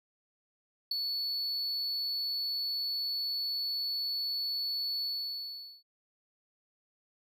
triangle tone with ADSR envelope, 4432 Hz, C#8, 1 cent flat, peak -24 dBFS, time 0.91-5.83 s, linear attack 6 ms, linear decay 4 ms, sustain -6 dB, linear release 800 ms, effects none

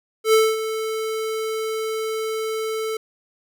square tone with ADSR envelope, 440 Hz, A4, in tune, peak -12 dBFS, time 0.24-2.97 s, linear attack 92 ms, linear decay 230 ms, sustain -12 dB, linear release 4 ms, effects none

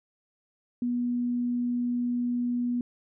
sine tone, 243.1 Hz, B3, 27 cents flat, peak -25 dBFS, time 0.82-2.81 s, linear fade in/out 2 ms, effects none

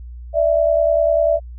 sine tone pair together, 589.2 / 659.3 Hz, D5 / E5, +6 / 0 cents, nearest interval major second, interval 194 cents, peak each -16 / -15 dBFS, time 0.33-1.4 s, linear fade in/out 50 ms, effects added 60 Hz sine -31 dBFS peak until 1.58 s

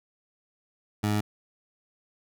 20% pulse tone, 104.9 Hz, G#2, 18 cents sharp, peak -19 dBFS, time 1.03-1.21 s, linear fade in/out 10 ms, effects none

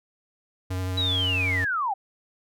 square tone with vibrato, 92.5 Hz, F#2, in tune, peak -27 dBFS, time 0.7-1.65 s, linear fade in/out 10 ms, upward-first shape sine, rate 12 Hz, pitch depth 16 cents each way
sine linear sweep, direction down, 3951 to 738 Hz, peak -23 dBFS, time 0.97-1.94 s, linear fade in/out 10 ms
effects none

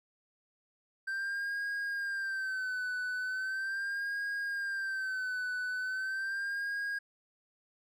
triangle tone with vibrato, 1562 Hz, G6, 7 cents flat, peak -31 dBFS, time 1.07-6.99 s, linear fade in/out 10 ms, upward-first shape sine, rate 0.39 Hz, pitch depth 77 cents each way, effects none

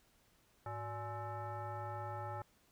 sine tone with frequency modulation, 368.2 Hz, F#4, 8 cents flat, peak -40 dBFS, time 0.66-2.42 s, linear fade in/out 2 ms, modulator 474 Hz, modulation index 2, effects pink hiss -71 dBFS RMS until 2.71 s

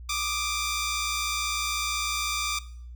10% pulse tone pair together, 1174 / 1234 Hz, D6 / D#6, -1 / -15 cents, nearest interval minor second, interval 86 cents, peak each -20 / -24 dBFS, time 0.09-2.59 s, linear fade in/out 5 ms, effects noise-tail reverb RT60 0.6 s tail -18 dB re dry + added 60 Hz sine -39 dBFS peak until 2.95 s

